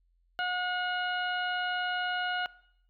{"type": "harmonic tone with a mistuned harmonic", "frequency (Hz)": 724, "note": "F#5", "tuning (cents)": -38, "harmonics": [1, 2, 3, 4, 5, 6], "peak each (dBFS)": [-33, -31, -45, -37, -51, -50], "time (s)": [0.39, 2.46], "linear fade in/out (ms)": 0, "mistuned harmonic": 6, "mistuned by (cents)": -91, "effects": ["noise-tail reverb RT60 0.7 s tail -20 dB re dry", "added 43 Hz sine -66 dBFS peak until 2.89 s"]}